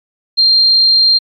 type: tone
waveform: sine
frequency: 4186 Hz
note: C8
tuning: in tune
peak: -6 dBFS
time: 0.37-1.19 s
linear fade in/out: 20 ms
effects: MP3 64 kbps